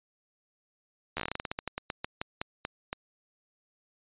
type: slowing click train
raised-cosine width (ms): 0.3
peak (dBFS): -16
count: 21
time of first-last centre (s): 1.17-2.93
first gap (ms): 12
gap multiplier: 1.18
effects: resampled to 8000 Hz